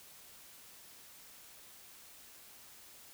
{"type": "silence", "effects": ["white hiss -56 dBFS RMS until 3.13 s"]}